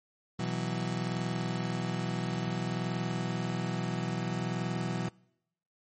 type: chord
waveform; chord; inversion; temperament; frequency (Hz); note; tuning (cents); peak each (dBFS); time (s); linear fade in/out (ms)
35% pulse; B suspended fourth; none; just; 123.47 / 164.63 / 185.21; B2 / E3 / F#3; 0 / -2 / +2; -34 / -34 / -33; 0.39-5.09; 5
effects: noise-tail reverb RT60 0.8 s tail -25 dB re dry + MP3 32 kbps